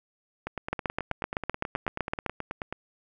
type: two click trains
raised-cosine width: 0.5 ms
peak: -12 / -17 dBFS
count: 13 / 22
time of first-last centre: 0.73-2.263 / 0.47-2.726 s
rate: 7.83 / 9.31 Hz
effects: none